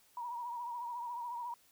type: tone with vibrato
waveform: sine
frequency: 957 Hz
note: A#5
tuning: 45 cents sharp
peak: -38 dBFS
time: 0.17-1.54 s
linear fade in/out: 2 ms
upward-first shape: triangle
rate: 14 Hz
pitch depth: 68 cents each way
effects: white hiss -67 dBFS RMS until 1.71 s